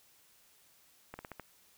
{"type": "slowing click train", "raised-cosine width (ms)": 0.5, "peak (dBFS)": -28, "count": 5, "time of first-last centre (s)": [1.14, 1.397], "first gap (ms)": 50, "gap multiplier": 1.17, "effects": ["white hiss -65 dBFS RMS until 1.77 s"]}